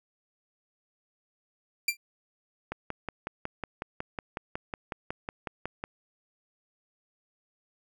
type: tone with exponential decay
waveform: sawtooth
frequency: 2366 Hz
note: D7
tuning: 12 cents sharp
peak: -17 dBFS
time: 1.88-1.97 s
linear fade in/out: 5 ms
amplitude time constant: 18 ms
type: click train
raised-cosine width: 0.5 ms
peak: -18 dBFS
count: 18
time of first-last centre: 2.72-5.839 s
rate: 5.45 Hz
effects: none